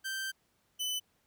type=tone pair in turn; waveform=sawtooth; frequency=1562 / 3007 Hz; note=G6 / F#7; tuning=-7 / +27 cents; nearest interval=major seventh; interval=1134 cents; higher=second; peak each=-31 / -29 dBFS; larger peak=second; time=0.04-0.32 / 0.79-1 s; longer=first; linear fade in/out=20 ms; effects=pink hiss -73 dBFS RMS until 1.26 s + high-pass 60 Hz 12 dB/octave